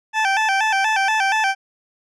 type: tone with vibrato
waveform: 20% pulse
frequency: 825 Hz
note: G#5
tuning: 12 cents flat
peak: -11 dBFS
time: 0.13-1.55 s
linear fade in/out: 50 ms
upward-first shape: square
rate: 4.2 Hz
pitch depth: 99 cents each way
effects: low-pass 5000 Hz 12 dB/octave